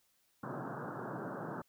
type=band-pass noise; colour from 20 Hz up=pink; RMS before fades=-42 dBFS; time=0.43-1.62 s; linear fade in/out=5 ms; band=120 to 1600 Hz; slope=96 dB/octave; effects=white hiss -74 dBFS RMS until 1.68 s